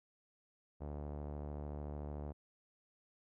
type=tone with low-pass filter; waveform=sawtooth; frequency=73.42 Hz; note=D2; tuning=in tune; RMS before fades=-44 dBFS; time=0.8-2.33 s; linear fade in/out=20 ms; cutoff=710 Hz; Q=1.5; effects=none